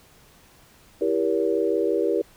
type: chord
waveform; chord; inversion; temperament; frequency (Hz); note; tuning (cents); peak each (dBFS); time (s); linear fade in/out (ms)
sine; E diminished seventh; none; just; 329.6 / 395.6 / 474.7 / 569.6; E4 / G4 / Bb4 / Db5; 0 / +16 / +31 / +47; -26 / -24 / -24 / -29; 1.01-2.22; 5
effects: pink hiss -54 dBFS RMS until 2.36 s